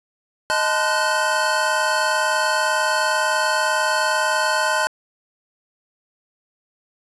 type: tone cluster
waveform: square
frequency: 622 / 875 / 1027 / 1459 / 1519 Hz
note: D#5 / A5 / C6 / F#6 / F#6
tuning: -1 / -10 / -33 / -25 / +45 cents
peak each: -25 dBFS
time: 0.5-4.87 s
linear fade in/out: 0 ms
effects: resampled to 24000 Hz + 7-bit